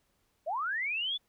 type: linear sweep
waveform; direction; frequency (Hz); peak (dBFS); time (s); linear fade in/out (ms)
sine; up; 566 to 3520; -30; 0.46-1.18; 20
effects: pink hiss -74 dBFS RMS until 1.28 s